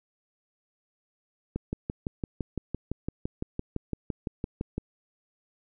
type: click train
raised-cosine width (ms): 3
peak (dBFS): -17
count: 20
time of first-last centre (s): 1.56-4.78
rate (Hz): 5.9
effects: none